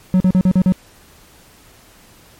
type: tone bursts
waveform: triangle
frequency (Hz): 185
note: F#3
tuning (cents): 0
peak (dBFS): -7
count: 6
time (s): 0.14-0.722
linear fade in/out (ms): 0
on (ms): 62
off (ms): 42
effects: pink hiss -47 dBFS RMS until 2.39 s + MP3 64 kbps